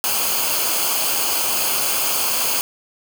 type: noise with comb filter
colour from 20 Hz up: white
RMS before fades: -20 dBFS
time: 0.04-2.61 s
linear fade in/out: 0 ms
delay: 0.53 ms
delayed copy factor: -0.65
effects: none